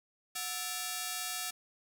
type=ring-modulated tone; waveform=5% pulse; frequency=1022 Hz; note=C6; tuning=41 cents flat; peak=-20 dBFS; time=0.35-1.51 s; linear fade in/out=10 ms; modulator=294 Hz; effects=9-bit